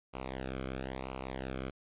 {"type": "tone with flanger", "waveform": "sawtooth", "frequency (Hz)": 65.41, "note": "C2", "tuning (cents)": 0, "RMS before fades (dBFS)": -40, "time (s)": [0.13, 1.71], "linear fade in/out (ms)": 20, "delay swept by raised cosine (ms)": [0.56, 1.1], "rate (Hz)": 0.99, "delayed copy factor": -0.85, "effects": ["resampled to 8000 Hz", "11-bit"]}